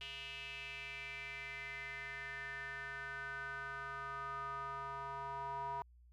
square tone with band-pass filter sweep, 137.5 Hz, C#3, 14 cents flat, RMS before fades -45 dBFS, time 0.01-5.82 s, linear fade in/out 0 ms, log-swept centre 2900 to 950 Hz, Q 6.1, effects added 60 Hz sine -60 dBFS peak until 6.12 s

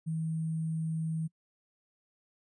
sine tone with sample-and-hold, 160.7 Hz, E3, 44 cents flat, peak -30 dBFS, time 0.06-1.28 s, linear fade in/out 20 ms, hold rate 8820 Hz, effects noise-tail reverb RT60 0.1 s tail -26 dB re dry + resampled to 22050 Hz

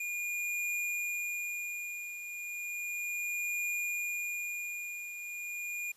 square tone with tremolo, 2428 Hz, D#7, 43 cents flat, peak -32 dBFS, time 0-5.92 s, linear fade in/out 5 ms, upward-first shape triangle, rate 0.34 Hz, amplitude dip 65%, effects white hiss -64 dBFS RMS until 5.96 s + resampled to 32000 Hz

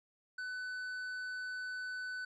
triangle tone with tanh clipping, 1500 Hz, F#6, 23 cents sharp, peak -40 dBFS, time 0.38-2.25 s, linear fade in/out 5 ms, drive 11 dB, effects none

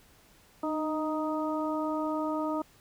harmonic tone with a mistuned harmonic, 311.8 Hz, D#4, 4 cents sharp, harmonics 1 / 2 / 3 / 4, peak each -31 / -34 / -36 / -37 dBFS, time 0.63-2.62 s, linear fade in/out 5 ms, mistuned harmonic 1, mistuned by -32 cents, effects pink hiss -60 dBFS RMS until 2.8 s

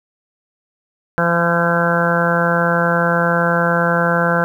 harmonic tone with a mistuned harmonic, 170.6 Hz, F3, 40 cents flat, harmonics 1 / 2 / 3 / 4 / 5 / 6 / 7 / 8 / 9 / 10, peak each -19 / -28 / -19 / -23 / -26 / -24 / -31 / -21 / -20 / -29 dBFS, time 1.18-4.44 s, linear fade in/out 0 ms, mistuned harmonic 10, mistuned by -60 cents, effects 8-bit

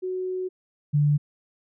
sine tone pair in turn, 370 / 146.83 Hz, F#4 / D3, 0 / 0 cents, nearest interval octave + major third, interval 1600 cents, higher first, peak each -26 / -17 dBFS, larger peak second, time 0.02-0.49 / 0.93-1.18 s, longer first, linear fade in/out 20 ms, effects none

